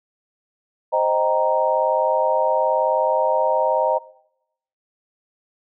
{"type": "chord", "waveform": "sine", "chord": "C minor seventh", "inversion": "none", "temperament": "equal", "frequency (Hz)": [523.3, 622.3, 784, 932.3], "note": ["C5", "Eb5", "G5", "Bb5"], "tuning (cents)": [0, 0, 0, 0], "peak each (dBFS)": [-22, -20, -26, -20], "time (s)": [0.92, 3.99], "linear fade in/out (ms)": 20, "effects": ["noise-tail reverb RT60 0.8 s tail -21 dB re dry"]}